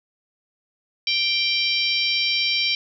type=harmonic tone; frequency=784 Hz; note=G5; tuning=in tune; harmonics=3 / 4 / 5 / 6 / 7; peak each=-24 / -25 / -26 / -27 / -27 dBFS; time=1.07-2.75 s; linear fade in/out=2 ms; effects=none